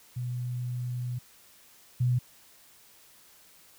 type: tone pair in turn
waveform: sine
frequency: 123.47 / 123.96 Hz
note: B2 / B2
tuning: 0 / +7 cents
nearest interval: unison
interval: 7 cents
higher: second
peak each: -30 / -22 dBFS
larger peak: second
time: 0.16-1.19 / 2-2.19 s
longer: first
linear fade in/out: 10 ms
effects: white hiss -57 dBFS RMS until 3.78 s